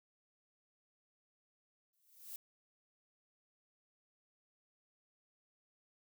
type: noise with exponential growth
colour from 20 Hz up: violet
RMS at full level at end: -44 dBFS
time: 1.93-2.36 s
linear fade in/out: 2 ms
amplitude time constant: 92 ms
effects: none